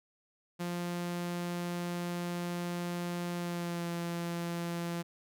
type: tone with pitch glide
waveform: sawtooth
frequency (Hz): 174.61 to 171.12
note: F3 to F3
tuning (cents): 0 to -35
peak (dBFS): -30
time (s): 0.59-5.03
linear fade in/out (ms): 20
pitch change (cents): -35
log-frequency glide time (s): 3.34-3.88
effects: none